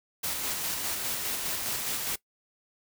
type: noise with tremolo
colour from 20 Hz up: white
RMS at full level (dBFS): -31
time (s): 0.23-2.16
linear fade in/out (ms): 10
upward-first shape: square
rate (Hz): 4.9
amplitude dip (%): 25
effects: noise-tail reverb RT60 0.1 s tail -20 dB re dry